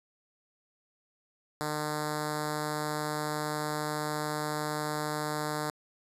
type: tone with notch filter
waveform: 5% pulse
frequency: 151.2 Hz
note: D#3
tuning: 49 cents flat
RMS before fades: -33 dBFS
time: 1.61-5.7 s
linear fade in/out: 0 ms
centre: 2500 Hz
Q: 1.1
effects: resampled to 32000 Hz